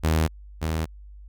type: tone pair in turn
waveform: sawtooth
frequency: 79.4 / 79.68 Hz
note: D#2 / D#2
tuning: +36 / +42 cents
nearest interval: unison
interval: 6 cents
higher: second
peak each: -15 / -20 dBFS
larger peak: first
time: 0.03-0.28 / 0.61-0.86 s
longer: neither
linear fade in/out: 20 ms
effects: added 50 Hz sine -41 dBFS peak until 1.28 s